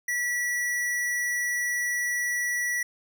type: tone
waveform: square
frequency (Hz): 1946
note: B6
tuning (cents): -26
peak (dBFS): -26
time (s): 0.08-2.83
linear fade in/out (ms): 5
effects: none